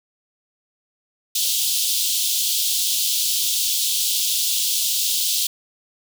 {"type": "high-pass noise", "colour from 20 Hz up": "pink", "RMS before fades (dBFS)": -21, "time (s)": [1.35, 5.47], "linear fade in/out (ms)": 5, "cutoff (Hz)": 3100, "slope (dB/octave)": 48, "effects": []}